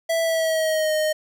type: tone with pitch glide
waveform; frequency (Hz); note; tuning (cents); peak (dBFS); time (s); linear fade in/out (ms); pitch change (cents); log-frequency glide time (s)
square; 659.3 to 618.7; E5 to D#5; 0 to -10; -20; 0.09-1.13; 10; -110; 0.22-0.93
effects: none